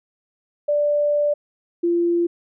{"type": "tone pair in turn", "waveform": "sine", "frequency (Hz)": [587.3, 343.6], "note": ["D5", "F4"], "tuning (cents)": [0, -28], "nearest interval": "major sixth", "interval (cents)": 928, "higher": "first", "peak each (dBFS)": -16, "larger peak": "neither", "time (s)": [[0.68, 1.34], [1.83, 2.27]], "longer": "first", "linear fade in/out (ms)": 10, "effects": []}